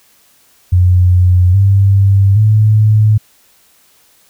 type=tone with pitch steps; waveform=sine; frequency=90.3 / 98.47 / 107.39 Hz; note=F#2 / G2 / A2; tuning=-42 / +8 / -42 cents; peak=-5 dBFS; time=0.72-3.18 s; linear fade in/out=10 ms; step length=820 ms; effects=white hiss -50 dBFS RMS until 4.29 s